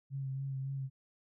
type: tone with vibrato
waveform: sine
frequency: 135.2 Hz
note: C#3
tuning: 43 cents flat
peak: -35 dBFS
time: 0.1-0.9 s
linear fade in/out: 50 ms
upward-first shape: sine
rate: 3.6 Hz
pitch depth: 27 cents each way
effects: none